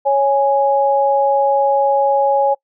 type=tone pair together; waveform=sine; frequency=554 / 830 Hz; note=C#5 / G#5; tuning=-1 / -1 cents; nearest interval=perfect fifth; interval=700 cents; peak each=-14 dBFS; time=0.05-2.55 s; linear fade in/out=20 ms; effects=noise-tail reverb RT60 0.1 s tail -25 dB re dry